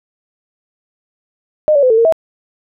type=tone with pitch steps; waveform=sine; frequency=611 / 568 / 509 / 445.5 / 460.3 / 648 Hz; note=D#5 / C#5 / C5 / A4 / A#4 / E5; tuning=-32 / +42 / -48 / +22 / -22 / -30 cents; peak=-7 dBFS; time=1.68-2.124 s; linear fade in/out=0 ms; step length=74 ms; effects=none